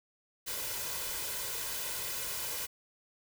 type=noise with comb filter; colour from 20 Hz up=white; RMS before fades=-37 dBFS; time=0.46-2.67 s; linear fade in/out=20 ms; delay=2 ms; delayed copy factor=+0.6; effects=none